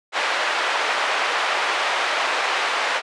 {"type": "band-pass noise", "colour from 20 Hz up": "pink", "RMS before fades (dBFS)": -22, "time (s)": [0.12, 3.02], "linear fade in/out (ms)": 50, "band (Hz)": [720, 2900], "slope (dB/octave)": 12, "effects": ["high-pass 400 Hz 12 dB/octave", "resampled to 22050 Hz"]}